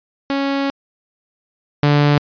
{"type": "tone pair in turn", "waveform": "sawtooth", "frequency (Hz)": [276.6, 145.89], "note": ["C#4", "D3"], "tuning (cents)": [-4, -11], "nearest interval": "major seventh", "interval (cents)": 1107, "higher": "first", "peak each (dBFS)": [-13, -7], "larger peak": "second", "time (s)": [[0.3, 0.7], [1.83, 2.18]], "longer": "first", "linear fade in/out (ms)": 0, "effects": ["resampled to 11025 Hz"]}